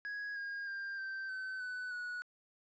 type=tone with pitch steps; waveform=triangle; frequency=1661.2 / 1627 / 1593.5 / 1560.7 / 1528.6 / 1497.2 / 1466.3 Hz; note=G#6 / G#6 / G6 / G6 / G6 / F#6 / F#6; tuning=0 / -36 / +28 / -8 / -44 / +20 / -16 cents; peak=-37 dBFS; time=0.05-2.22 s; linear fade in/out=0 ms; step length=310 ms; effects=resampled to 16000 Hz + 13-bit